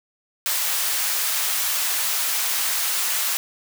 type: high-pass noise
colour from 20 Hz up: white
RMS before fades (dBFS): -23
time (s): 0.46-3.37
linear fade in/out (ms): 0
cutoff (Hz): 830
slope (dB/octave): 12
effects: none